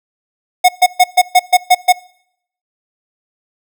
square tone bursts, 728 Hz, F#5, 28 cents flat, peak -5 dBFS, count 8, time 0.64-1.926 s, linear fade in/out 10 ms, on 47 ms, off 130 ms, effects noise-tail reverb RT60 0.7 s tail -23 dB re dry

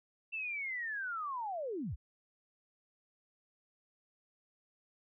sine linear sweep, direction down, 2699 to 41.2 Hz, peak -36 dBFS, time 0.32-1.96 s, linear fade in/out 20 ms, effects none

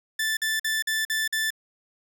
sawtooth tone bursts, 1760 Hz, A6, in tune, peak -20 dBFS, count 6, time 0.19-1.505 s, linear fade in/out 5 ms, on 180 ms, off 47 ms, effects none

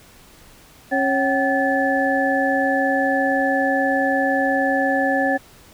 sine tone cluster, 272.4 / 547 / 764 / 1734 Hz, C#4 / C#5 / G5 / A6, -30 / -23 / -45 / -26 cents, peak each -22 dBFS, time 0.91-5.38 s, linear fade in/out 20 ms, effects pink hiss -48 dBFS RMS until 5.73 s

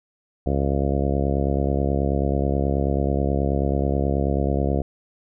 harmonic tone, 69.3 Hz, C#2, in tune, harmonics 1 / 2 / 3 / 4 / 5 / 6 / 7 / 8 / 9 / 10, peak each -23 / -26 / -28 / -29 / -30 / -31 / -31 / -32 / -33 / -33 dBFS, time 0.46-4.82 s, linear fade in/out 5 ms, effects none

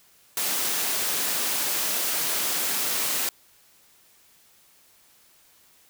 white high-pass noise, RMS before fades -26 dBFS, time 0.37-3.29 s, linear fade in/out 2 ms, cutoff 190 Hz, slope 12 dB/octave, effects white hiss -58 dBFS RMS until 5.89 s

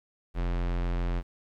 square tone, 43.65 Hz, F1, in tune, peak -27 dBFS, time 0.34-1.23 s, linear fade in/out 50 ms, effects low-pass 3000 Hz 12 dB/octave + 10-bit

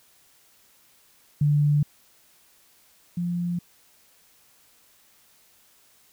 sine tone pair in turn, 146.8 / 174.58 Hz, D3 / F3, 0 / 0 cents, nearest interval minor third, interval 300 cents, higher second, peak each -17 / -24 dBFS, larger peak first, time 1.41-1.83 / 3.17-3.59 s, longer neither, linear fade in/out 5 ms, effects white hiss -59 dBFS RMS until 6.12 s

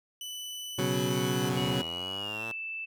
sawtooth tone, 2985 Hz, F#7, 15 cents sharp, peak -34 dBFS, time 0.21-1.49 s, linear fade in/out 2 ms
20% pulse chord, B suspended second, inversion none, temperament equal, 123.47 / 138.59 / 185 Hz, B2 / C#3 / F#3, 0 / 0 / 0 cents, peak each -27 dBFS, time 0.78-1.82 s, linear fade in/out 10 ms
5% pulse linear two-way sweep, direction down then up, 115.8 to 73.42 to 115.8 Hz, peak -28 dBFS, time 1.41-2.52 s, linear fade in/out 5 ms, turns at 1.67 s
sine tone with pitch glide, 2916 to 2643 Hz, F#7 to E7, -26 to +4 cents, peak -34 dBFS, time 1.56-2.86 s, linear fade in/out 20 ms, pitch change -170 cents, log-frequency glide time 2.19-2.47 s
effects none

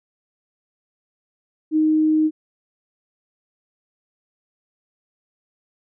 sine tone, 311.1 Hz, D#4, in tune, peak -14 dBFS, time 1.71-2.31 s, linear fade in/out 50 ms, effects none

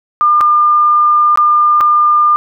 sine tone with dropouts, 1203 Hz, D6, 41 cents sharp, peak -6 dBFS, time 0.21-2.36 s, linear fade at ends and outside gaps 0 ms, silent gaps 0.407-0.411 / 1.358-1.374 / 1.806-1.81 s, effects none

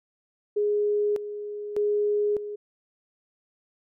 sine tone with tremolo, 415.3 Hz, G#4, in tune, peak -21 dBFS, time 0.56-2.56 s, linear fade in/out 10 ms, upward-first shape square, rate 0.83 Hz, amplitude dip 70%, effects none

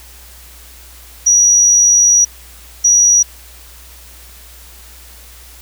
sine tone bursts at uneven times, 5800 Hz, F#8, 35 cents flat, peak -6 dBFS, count 2, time 1.26-2.25 / 2.84-3.23 s, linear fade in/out 10 ms, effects added 60 Hz sine -39 dBFS peak until 5.61 s + white hiss -40 dBFS RMS until 5.61 s

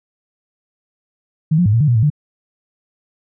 sine tone with pitch steps, 157 / 177.1 / 104.2 / 115.3 / 150.6 / 120.6 / 109.9 / 148.7 Hz, D#3 / F3 / G#2 / A#2 / D3 / B2 / A2 / D3, +16 / +24 / +6 / -19 / +44 / -41 / -2 / +22 cents, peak -10 dBFS, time 1.51-2.102 s, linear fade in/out 10 ms, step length 74 ms, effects none

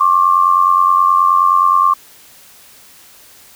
sine tone pair together, 1076.5 / 1166 Hz, C6 / D6, +49 / -13 cents, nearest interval minor second, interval 138 cents, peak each -11 dBFS, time 0-1.94 s, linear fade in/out 10 ms, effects white hiss -43 dBFS RMS until 3.55 s

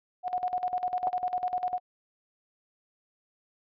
sine tone with tremolo, 727 Hz, F#5, 31 cents flat, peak -25 dBFS, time 0.23-1.8 s, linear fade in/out 50 ms, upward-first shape square, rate 10 Hz, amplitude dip 75%
sine tone with exponential decay, 730 Hz, F#5, 24 cents flat, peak -18 dBFS, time 1.07-1.16 s, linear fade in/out 1 ms, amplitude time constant 19 ms
effects resampled to 11025 Hz

